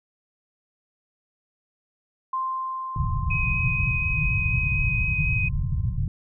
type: tone with exponential decay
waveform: sine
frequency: 1046.5 Hz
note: C6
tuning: in tune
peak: -23 dBFS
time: 2.33-5.97 s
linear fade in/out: 5 ms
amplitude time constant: 790 ms
type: low-pass noise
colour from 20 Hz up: white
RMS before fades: -25 dBFS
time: 2.96-6.08 s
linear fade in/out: 2 ms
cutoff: 150 Hz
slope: 48 dB/octave
type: tone with vibrato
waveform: sine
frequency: 2519 Hz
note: D#7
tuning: 21 cents sharp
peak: -24 dBFS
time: 3.3-5.49 s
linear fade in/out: 10 ms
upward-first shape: sine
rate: 4.1 Hz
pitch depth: 9 cents each way
effects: none